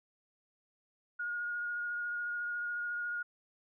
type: tone with vibrato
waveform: sine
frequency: 1434 Hz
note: F6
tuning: 45 cents sharp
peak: -34 dBFS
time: 1.19-3.23 s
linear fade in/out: 10 ms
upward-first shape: sine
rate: 14 Hz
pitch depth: 13 cents each way
effects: none